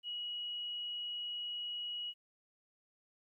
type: tone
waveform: sine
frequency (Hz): 2910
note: F#7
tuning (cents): -29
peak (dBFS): -38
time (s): 0.03-2.14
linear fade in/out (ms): 50
effects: 13-bit